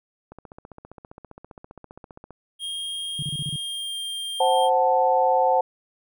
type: click train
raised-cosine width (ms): 1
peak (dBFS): -27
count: 31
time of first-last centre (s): 0.32-2.307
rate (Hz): 15.1
type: tone with pitch glide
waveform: square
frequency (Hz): 3234 to 3195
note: G#7 to G7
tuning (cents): -47 to +32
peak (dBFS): -29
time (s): 2.59-4.7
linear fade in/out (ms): 50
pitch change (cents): -21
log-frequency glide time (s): 3.48-3.97
type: tone bursts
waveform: sine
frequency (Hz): 146.83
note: D3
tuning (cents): 0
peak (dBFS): -27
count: 6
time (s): 3.19-3.56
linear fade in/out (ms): 2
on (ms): 35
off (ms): 32
type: chord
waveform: sine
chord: F# diminished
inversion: second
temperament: equal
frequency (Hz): 523.3 / 740 / 880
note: C5 / F#5 / A5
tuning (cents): 0 / 0 / 0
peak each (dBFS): -21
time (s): 4.4-5.61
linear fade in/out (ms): 5
effects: none